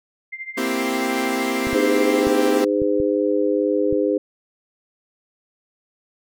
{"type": "tone with tremolo", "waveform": "sine", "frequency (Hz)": 2093, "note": "C7", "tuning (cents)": 0, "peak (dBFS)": -26, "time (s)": [0.32, 2.22], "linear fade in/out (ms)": 10, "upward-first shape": "triangle", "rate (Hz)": 13, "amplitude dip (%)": 90}
{"type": "chord", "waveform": "sawtooth", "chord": "C dominant seventh", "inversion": "third", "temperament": "equal", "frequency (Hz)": [233.1, 261.6, 329.6, 392], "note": ["Bb3", "C4", "E4", "G4"], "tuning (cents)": [0, 0, 0, 0], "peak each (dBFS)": [-24, -20, -25, -22], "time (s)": [0.57, 2.65], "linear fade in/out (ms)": 10}
{"type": "clicks", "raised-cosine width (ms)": 5, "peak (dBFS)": -18, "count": 6, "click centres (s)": [1.67, 1.731, 2.27, 2.819, 3.001, 3.927]}
{"type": "harmonic tone", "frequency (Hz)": 102.1, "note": "G#2", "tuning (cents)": -29, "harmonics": [3, 4, 5], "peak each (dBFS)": [-21, -21, -21], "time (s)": [1.74, 4.18], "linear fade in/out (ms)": 5}
{"effects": []}